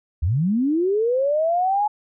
sine linear sweep, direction up, 68.4 to 852 Hz, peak -17 dBFS, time 0.22-1.88 s, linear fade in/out 10 ms, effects none

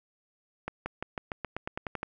accelerating click train, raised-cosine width 0.5 ms, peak -18 dBFS, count 12, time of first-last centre 0.68-2.031 s, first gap 180 ms, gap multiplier 0.92, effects none

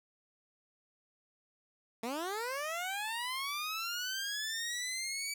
15% pulse linear sweep, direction up, 218.6 to 2300 Hz, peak -29 dBFS, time 2.03-5.34 s, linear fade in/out 5 ms, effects none

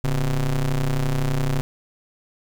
square ring-modulated tone, 62.9 Hz, B1, 32 cents sharp, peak -17 dBFS, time 0.04-1.61 s, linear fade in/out 0 ms, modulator 78.8 Hz, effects 8-bit

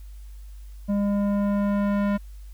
square tone with low-pass filter sweep, 202.4 Hz, G#3, 44 cents flat, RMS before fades -23 dBFS, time 0.88-2.18 s, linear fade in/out 20 ms, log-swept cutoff 610 to 1800 Hz, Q 0.8, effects added 50 Hz sine -38 dBFS peak until 2.53 s + white hiss -60 dBFS RMS until 2.53 s

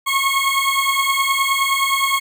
20% pulse beating tone pair, 1087 / 1096.6 Hz, C#6 / C#6, -34 / -19 cents, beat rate 9.6 Hz, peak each -14 dBFS, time 0.06-2.2 s, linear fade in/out 20 ms, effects none

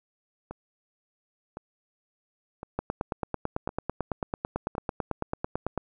two click trains, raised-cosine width 1 ms, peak -23 / -14 dBFS, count 5 / 28, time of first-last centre 0.51-4.752 / 2.79-5.777 s, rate 0.943 / 9.04 Hz, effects none

